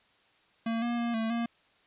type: tone with pitch steps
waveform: square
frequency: 227.9 / 237.6 / 235.5 / 223.5 / 233.8 Hz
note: A#3 / A#3 / A#3 / A3 / A#3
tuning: -39 / +33 / +18 / +27 / +5 cents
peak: -29 dBFS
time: 0.66-1.46 s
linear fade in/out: 5 ms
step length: 160 ms
effects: white hiss -65 dBFS RMS until 1.86 s + resampled to 8000 Hz